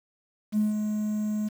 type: tone with ADSR envelope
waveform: triangle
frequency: 212.2 Hz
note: G#3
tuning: 38 cents sharp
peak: -16 dBFS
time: 0.52-1.49 s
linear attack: 59 ms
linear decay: 150 ms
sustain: -7 dB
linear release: 15 ms
effects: tanh soft clip ceiling -18 dBFS + 8-bit